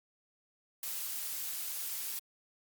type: noise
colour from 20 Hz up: blue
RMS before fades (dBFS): -38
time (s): 0.83-2.19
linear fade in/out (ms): 2
effects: Opus 48 kbps